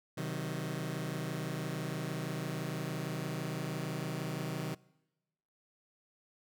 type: chord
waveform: sawtooth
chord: C diminished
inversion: none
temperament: just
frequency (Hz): 130.81 / 156.98 / 188.37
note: C3 / Eb3 / Gb3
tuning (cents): 0 / +16 / +31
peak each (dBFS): -36 / -34 / -38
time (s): 0.17-4.75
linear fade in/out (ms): 10
effects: noise-tail reverb RT60 1.0 s tail -24 dB re dry